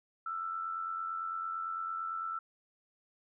sine tone with amplitude modulation, 1330 Hz, E6, 15 cents sharp, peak -32 dBFS, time 0.26-2.39 s, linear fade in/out 5 ms, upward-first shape sine, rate 88.9 Hz, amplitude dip 55%, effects none

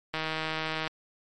click train, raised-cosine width 0.3 ms, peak -15 dBFS, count 117, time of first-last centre 0.14-0.874 s, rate 158 Hz, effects MP3 64 kbps

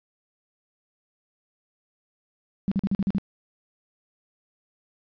sine tone bursts, 196 Hz, G3, in tune, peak -20 dBFS, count 7, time 2.68-3.183 s, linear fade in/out 0 ms, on 35 ms, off 43 ms, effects resampled to 11025 Hz + 10-bit

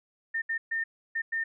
sine tone bursts at uneven times, 1815 Hz, A#6, 47 cents flat, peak -27 dBFS, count 5, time 0.34-0.42 / 0.49-0.58 / 0.71-0.84 / 1.15-1.22 / 1.32-1.44 s, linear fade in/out 10 ms, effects none

